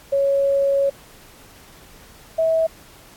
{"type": "tone pair in turn", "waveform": "sine", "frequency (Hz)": [554.4, 648.2], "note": ["C#5", "E5"], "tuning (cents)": [0, -29], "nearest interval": "minor third", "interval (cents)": 271, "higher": "second", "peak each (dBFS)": -15, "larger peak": "neither", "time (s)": [[0.12, 0.9], [2.38, 2.67]], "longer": "first", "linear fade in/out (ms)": 10, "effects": ["pink hiss -47 dBFS RMS until 3.16 s", "AAC 64 kbps"]}